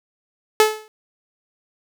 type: tone with exponential decay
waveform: sawtooth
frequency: 431.8 Hz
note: A4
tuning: 33 cents flat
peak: -4 dBFS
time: 0.6-0.88 s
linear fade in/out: 1 ms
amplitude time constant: 59 ms
effects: none